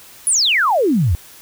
sine exponential sweep, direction down, 11000 to 73.42 Hz, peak -12 dBFS, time 0.27-1.15 s, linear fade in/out 0 ms, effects white hiss -42 dBFS RMS until 1.41 s

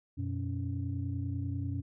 sine tone cluster, 91.3 / 121.5 / 279.8 Hz, F#2 / B2 / C#4, -23 / -28 / +16 cents, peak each -34 / -36 / -39 dBFS, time 0.17-1.82 s, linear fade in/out 20 ms, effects tanh soft clip ceiling -23 dBFS

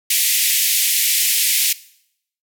white band-pass noise, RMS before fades -17 dBFS, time 0.1-1.73 s, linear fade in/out 5 ms, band 2000 to 16000 Hz, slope 48 dB/octave, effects noise-tail reverb RT60 0.7 s tail -19 dB re dry

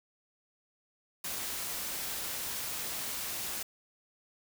white noise, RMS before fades -37 dBFS, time 1.24-3.63 s, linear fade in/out 5 ms, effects none

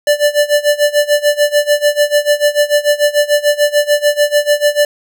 square tone with tremolo, 587.3 Hz, D5, in tune, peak -7 dBFS, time 0.07-4.85 s, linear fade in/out 2 ms, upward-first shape sine, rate 6.8 Hz, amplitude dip 90%, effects none

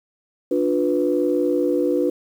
sine chord, B diminished, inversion first, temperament equal with one note detuned, 293.7 / 354.5 / 493.9 Hz, D4 / F4 / B4, 0 / +26 / 0 cents, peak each -21 dBFS, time 0.51-2.1 s, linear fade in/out 5 ms, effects tanh soft clip ceiling -7 dBFS + 8-bit

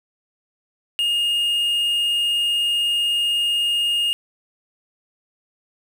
triangle tone with quantisation, 2842 Hz, F7, 30 cents sharp, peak -16 dBFS, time 0.99-4.13 s, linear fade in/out 0 ms, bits 7, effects none

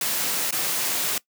white noise with dropouts, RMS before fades -25 dBFS, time 0.01-1.18 s, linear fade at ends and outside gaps 2 ms, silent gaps 0.509-0.525 s, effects noise-tail reverb RT60 0.1 s tail -20 dB re dry + high-pass 150 Hz 12 dB/octave

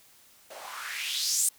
blue noise with band-pass filter sweep, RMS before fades -31 dBFS, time 0.5-1.49 s, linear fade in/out 5 ms, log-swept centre 550 to 9100 Hz, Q 3.4, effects white hiss -58 dBFS RMS until 1.58 s

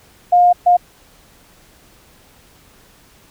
sine tone bursts at uneven times, 710 Hz, F5, 28 cents sharp, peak -7 dBFS, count 2, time 0.32-0.53 / 0.66-0.77 s, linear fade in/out 10 ms, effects pink hiss -49 dBFS RMS until 3.3 s

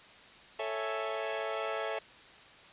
sawtooth chord, A major seventh, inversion none, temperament equal, 440 / 554.4 / 659.3 / 830.6 Hz, A4 / C#5 / E5 / G#5, 0 / 0 / 0 / 0 cents, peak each -34 / -35 / -33 / -39 dBFS, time 0.59-1.99 s, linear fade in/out 5 ms, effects white hiss -54 dBFS RMS until 2.72 s + resampled to 8000 Hz

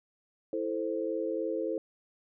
sine chord, A minor, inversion second, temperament equal, 329.6 / 440 / 523.3 Hz, E4 / A4 / C5, 0 / 0 / 0 cents, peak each -34 dBFS, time 0.53-1.78 s, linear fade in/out 2 ms, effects none

